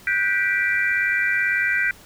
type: chord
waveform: sine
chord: G major seventh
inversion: third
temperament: just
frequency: 1470 / 1568 / 1960 / 2352 Hz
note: F#6 / G6 / B6 / D7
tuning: -12 / 0 / -14 / +2 cents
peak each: -27 / -23 / -22 / -25 dBFS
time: 0.07-1.91 s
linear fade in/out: 2 ms
effects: pink hiss -47 dBFS RMS until 2.05 s